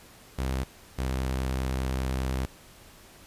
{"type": "tone pair in turn", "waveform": "sawtooth", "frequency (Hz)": [65.41, 65], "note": ["C2", "C2"], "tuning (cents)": [0, -11], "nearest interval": "unison", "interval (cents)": 11, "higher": "first", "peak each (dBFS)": -23, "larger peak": "neither", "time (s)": [[0.38, 0.64], [0.98, 2.46]], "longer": "second", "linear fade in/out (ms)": 10, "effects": ["pink hiss -52 dBFS RMS until 3.26 s", "resampled to 32000 Hz"]}